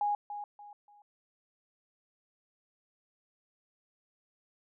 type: tone with echo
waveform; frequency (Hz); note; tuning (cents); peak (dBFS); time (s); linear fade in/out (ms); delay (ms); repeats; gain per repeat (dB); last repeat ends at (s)
sine; 825; G#5; -12; -27; 0.01-0.15; 2; 290; 3; -10; 1.02
effects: none